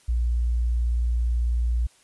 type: tone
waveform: sine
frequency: 59.1 Hz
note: A#1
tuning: 24 cents sharp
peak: -20 dBFS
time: 0.08-1.87 s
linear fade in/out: 10 ms
effects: white hiss -58 dBFS RMS until 2.03 s + resampled to 24000 Hz